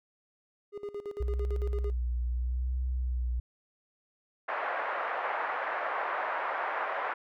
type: tone with tremolo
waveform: triangle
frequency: 409.1 Hz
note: G#4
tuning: 26 cents flat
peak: -32 dBFS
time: 0.72-1.93 s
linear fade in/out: 50 ms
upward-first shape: square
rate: 8.9 Hz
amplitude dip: 80%
type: tone with vibrato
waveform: sine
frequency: 61.74 Hz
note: B1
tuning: in tune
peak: -28 dBFS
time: 1.2-3.4 s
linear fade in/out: 5 ms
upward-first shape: sine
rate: 0.77 Hz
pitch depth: 44 cents each way
type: band-pass noise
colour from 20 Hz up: pink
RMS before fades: -33 dBFS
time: 4.48-7.14 s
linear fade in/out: 10 ms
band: 610 to 1800 Hz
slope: 24 dB/octave
effects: none